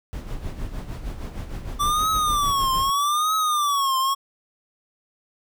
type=noise with tremolo; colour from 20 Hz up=brown; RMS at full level=-29 dBFS; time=0.13-2.9 s; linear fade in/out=0 ms; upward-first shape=sine; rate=6.5 Hz; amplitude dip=60%
type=tone with vibrato; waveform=square; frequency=1160 Hz; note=D6; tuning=22 cents flat; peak=-20 dBFS; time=1.79-4.15 s; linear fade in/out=20 ms; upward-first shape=triangle; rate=0.8 Hz; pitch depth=180 cents each way
effects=none